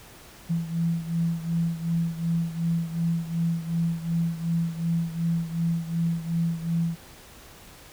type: beating tone pair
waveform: sine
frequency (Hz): 166.4 / 169.1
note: E3 / E3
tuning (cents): +17 / +44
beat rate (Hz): 2.7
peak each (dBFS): -25 / -29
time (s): 0.49-6.96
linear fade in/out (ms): 20
effects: pink hiss -48 dBFS RMS until 7.92 s